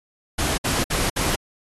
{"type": "noise bursts", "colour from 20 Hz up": "pink", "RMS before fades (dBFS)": -23, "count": 4, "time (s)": [0.38, 1.36], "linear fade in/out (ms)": 10, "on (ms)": 200, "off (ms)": 60, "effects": ["AAC 32 kbps"]}